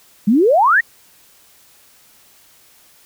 sine exponential sweep, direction up, 192.7 to 1956 Hz, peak -9 dBFS, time 0.27-0.81 s, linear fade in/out 10 ms, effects white hiss -50 dBFS RMS until 3.05 s

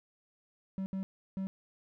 triangle tone bursts at uneven times, 191.7 Hz, G3, 38 cents flat, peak -31 dBFS, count 3, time 0.78-0.86 / 0.93-1.03 / 1.37-1.47 s, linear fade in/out 0 ms, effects none

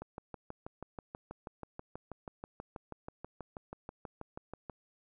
click train, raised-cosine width 1 ms, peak -28 dBFS, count 30, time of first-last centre 0.02-4.697 s, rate 6.2 Hz, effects none

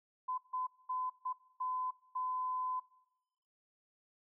sine tone bursts at uneven times, 1016 Hz, B5, 49 cents sharp, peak -34 dBFS, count 6, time 0.28-0.38 / 0.53-0.67 / 0.89-1.1 / 1.25-1.33 / 1.6-1.91 / 2.15-2.8 s, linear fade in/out 10 ms, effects noise-tail reverb RT60 1.0 s tail -22 dB re dry

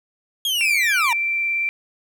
40% pulse linear sweep, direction down, 3322 to 889 Hz, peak -18 dBFS, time 0.45-1.13 s, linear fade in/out 2 ms
sine tone with vibrato, 2348 Hz, D7, 1 cent flat, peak -19 dBFS, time 0.61-1.69 s, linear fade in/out 0 ms, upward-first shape triangle, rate 18 Hz, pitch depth 9 cents each way
effects 9-bit

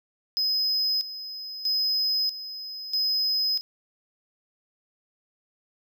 triangle tone with tremolo, 5060 Hz, D#8, 28 cents sharp, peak -21 dBFS, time 0.37-3.61 s, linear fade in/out 0 ms, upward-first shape square, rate 0.78 Hz, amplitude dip 75%, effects none

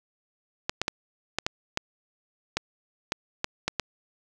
clicks, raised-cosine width 0.2 ms, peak -8 dBFS, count 11, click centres 0.695 / 0.816 / 0.881 / 1.386 / 1.465 / 1.774 / 2.57 / 3.121 / 3.444 / 3.68 / 3.797 s, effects none

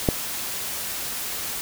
click, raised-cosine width 2 ms, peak -4 dBFS, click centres 0.088 s, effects white hiss -30 dBFS RMS until 1.61 s

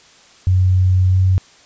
sine tone with pitch glide, 92.5 to 93.52 Hz, F#2 to F#2, 0 to +19 cents, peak -10 dBFS, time 0.47-1.38 s, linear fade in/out 0 ms, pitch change +19 cents, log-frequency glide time 1.1-1.17 s, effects white hiss -47 dBFS RMS until 1.65 s + resampled to 16000 Hz

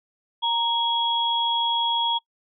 sine tone pair together, 932.3 / 3322 Hz, A#5 / G#7, 0 / 0 cents, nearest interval octave + minor seventh, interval 2200 cents, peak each -23 dBFS, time 0.42-2.19 s, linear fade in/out 20 ms, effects noise-tail reverb RT60 0.1 s tail -26 dB re dry

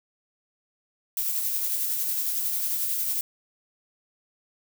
violet noise with tremolo, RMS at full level -26 dBFS, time 1.17-3.21 s, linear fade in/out 2 ms, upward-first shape sine, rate 11 Hz, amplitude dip 30%, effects none

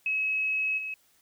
sine tone with level steps, 2567 Hz, E7, 47 cents flat, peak -25 / -32 dBFS, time 0.06-0.94 s, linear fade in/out 2 ms, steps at 0.77 s, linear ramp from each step 20 ms, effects white hiss -65 dBFS RMS until 1.21 s

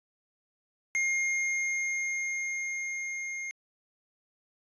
square tone with level ramp, 2130 Hz, C7, 30 cents sharp, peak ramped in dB -26 to -35 dBFS, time 0.95-3.51 s, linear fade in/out 0 ms, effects resampled to 22050 Hz

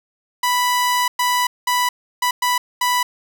sawtooth tone bursts at uneven times, 987.8 Hz, B5, in tune, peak -12 dBFS, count 6, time 0.43-1.08 / 1.19-1.47 / 1.67-1.89 / 2.22-2.31 / 2.42-2.58 / 2.81-3.03 s, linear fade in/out 5 ms, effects none

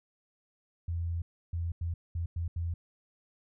sine tone bursts at uneven times, 84.7 Hz, E2, 48 cents sharp, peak -30 dBFS, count 6, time 0.88-1.22 / 1.53-1.72 / 1.81-1.94 / 2.15-2.26 / 2.36-2.48 / 2.56-2.74 s, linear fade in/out 5 ms, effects none

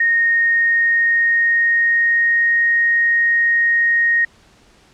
sine tone with pitch glide, 1854 to 1865.8 Hz, A#6 to A#6, -10 to +1 cents, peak -12 dBFS, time 0-4.25 s, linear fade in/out 5 ms, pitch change +11 cents, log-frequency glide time 0.47-2.66 s, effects pink hiss -51 dBFS RMS until 4.93 s + low-pass 7000 Hz 12 dB/octave

